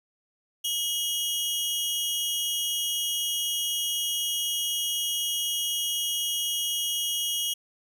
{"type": "tone pair together", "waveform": "sawtooth", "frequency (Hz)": [2904, 3260], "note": ["F#7", "G#7"], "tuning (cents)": [-33, -33], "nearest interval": "major second", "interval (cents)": 200, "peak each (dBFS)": -26, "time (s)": [0.64, 7.54], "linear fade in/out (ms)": 10, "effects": []}